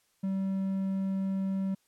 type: tone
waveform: triangle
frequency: 192.6 Hz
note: G3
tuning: 30 cents flat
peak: -26 dBFS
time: 0.23-1.75 s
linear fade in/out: 10 ms
effects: white hiss -71 dBFS RMS until 1.87 s + low-pass 12000 Hz 12 dB/octave